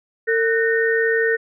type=tone cluster; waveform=sine; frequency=453.1 / 1495 / 1836 Hz; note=A#4 / F#6 / A#6; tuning=-49 / +17 / -27 cents; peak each=-18 / -24 / -20 dBFS; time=0.27-1.37 s; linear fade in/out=20 ms; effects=none